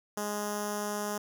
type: tone with notch filter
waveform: 5% pulse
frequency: 207.7 Hz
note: G#3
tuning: in tune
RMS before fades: -34 dBFS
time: 0.17-1.18 s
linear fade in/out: 5 ms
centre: 2300 Hz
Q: 0.54
effects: none